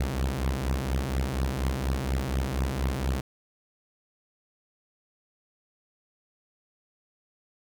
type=beating tone pair; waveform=sawtooth; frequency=63.9 / 68.1 Hz; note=C2 / C#2; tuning=-40 / -30 cents; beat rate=4.2 Hz; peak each=-25 dBFS; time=0-3.21 s; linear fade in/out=5 ms; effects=none